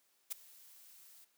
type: noise with ADSR envelope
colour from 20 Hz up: blue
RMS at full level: -36 dBFS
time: 0.3-1.25 s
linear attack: 20 ms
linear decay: 10 ms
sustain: -23 dB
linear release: 13 ms
effects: white hiss -74 dBFS RMS until 1.37 s + high-pass 200 Hz 12 dB/octave